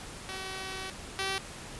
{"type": "tone pair in turn", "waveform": "5% pulse", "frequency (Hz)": [379.8, 386], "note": ["F#4", "G4"], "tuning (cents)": [45, -27], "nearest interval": "unison", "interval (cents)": 28, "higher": "second", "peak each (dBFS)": [-26, -19], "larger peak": "second", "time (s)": [[0.29, 0.9], [1.19, 1.38]], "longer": "first", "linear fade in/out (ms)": 0, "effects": ["pink hiss -44 dBFS RMS until 1.79 s", "resampled to 24000 Hz"]}